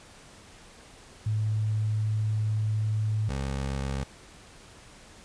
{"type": "tone pair in turn", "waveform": ["sine", "20% pulse"], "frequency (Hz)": [107.6, 67.78], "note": ["A2", "C#2"], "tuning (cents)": [-38, -38], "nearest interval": "minor sixth", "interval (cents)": 800, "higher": "first", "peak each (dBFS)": -24, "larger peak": "neither", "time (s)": [[1.26, 3.29], [3.29, 4.04]], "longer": "first", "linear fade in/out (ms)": 5, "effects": ["pink hiss -51 dBFS RMS until 5.24 s", "resampled to 22050 Hz"]}